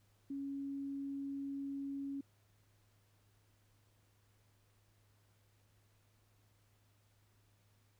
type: tone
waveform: sine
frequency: 277.2 Hz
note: C#4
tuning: in tune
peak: -39 dBFS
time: 0.3-2.21 s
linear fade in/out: 5 ms
effects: added 103 Hz sine -70 dBFS peak until 7.99 s + pink hiss -75 dBFS RMS until 7.99 s